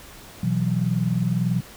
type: chord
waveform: sine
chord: B suspended fourth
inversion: none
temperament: equal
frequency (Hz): 123.47 / 164.81 / 185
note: B2 / E3 / F#3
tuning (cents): 0 / 0 / 0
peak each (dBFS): -24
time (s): 0.43-1.61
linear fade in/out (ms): 5
effects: pink hiss -44 dBFS RMS until 1.76 s